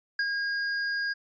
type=tone with ADSR envelope; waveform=square; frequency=1628 Hz; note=G#6; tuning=35 cents flat; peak=-24 dBFS; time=0.19-1.14 s; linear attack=3 ms; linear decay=51 ms; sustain=-4 dB; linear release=20 ms; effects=resampled to 16000 Hz